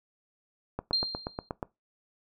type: click train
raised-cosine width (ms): 1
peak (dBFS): -18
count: 8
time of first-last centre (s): 0.79-1.628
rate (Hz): 8.35
type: tone with exponential decay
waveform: sine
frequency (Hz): 4186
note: C8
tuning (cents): 0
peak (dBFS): -22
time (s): 0.93-1.49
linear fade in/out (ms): 2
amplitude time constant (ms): 120
effects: noise-tail reverb RT60 0.2 s tail -21 dB re dry